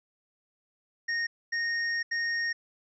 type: tone bursts at uneven times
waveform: square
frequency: 1854 Hz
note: A#6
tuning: 10 cents flat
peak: -28 dBFS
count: 3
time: 1.08-1.27 / 1.52-2.03 / 2.11-2.53 s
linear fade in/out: 10 ms
effects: resampled to 16000 Hz